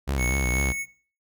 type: tone with vibrato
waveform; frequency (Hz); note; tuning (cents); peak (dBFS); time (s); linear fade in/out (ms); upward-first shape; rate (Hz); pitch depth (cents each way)
sawtooth; 65; C2; -11; -20; 0.07-0.73; 20; triangle; 4.1; 150
type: tone with tremolo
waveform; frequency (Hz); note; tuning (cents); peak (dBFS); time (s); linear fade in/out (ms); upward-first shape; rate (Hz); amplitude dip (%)
square; 2208; C#7; -7; -25; 0.17-0.86; 50; triangle; 3; 40
effects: noise-tail reverb RT60 0.4 s tail -17 dB re dry